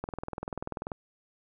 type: click train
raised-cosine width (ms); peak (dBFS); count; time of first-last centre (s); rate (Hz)
1; -20; 19; 0.04-0.918; 20.5
effects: none